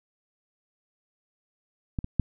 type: clicks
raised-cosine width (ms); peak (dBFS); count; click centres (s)
5; -16 / -20 / -9; 3; 1.988 / 2.044 / 2.197
effects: none